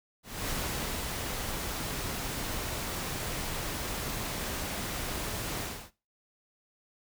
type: noise with ADSR envelope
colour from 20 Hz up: pink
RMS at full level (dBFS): -33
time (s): 0.23-5.91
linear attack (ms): 250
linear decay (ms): 550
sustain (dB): -2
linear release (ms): 290
effects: noise-tail reverb RT60 0.3 s tail -19 dB re dry